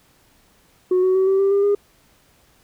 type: tone with pitch steps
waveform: sine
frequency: 366.5 / 372.9 / 379.4 / 386.1 / 392.8 / 399.7 / 406.7 Hz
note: F#4 / F#4 / F#4 / G4 / G4 / G4 / G#4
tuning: -16 / +14 / +43 / -26 / +4 / +34 / -36 cents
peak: -12 dBFS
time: 0.91-1.75 s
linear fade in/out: 5 ms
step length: 120 ms
effects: tanh soft clip ceiling -12 dBFS + pink hiss -57 dBFS RMS until 2.63 s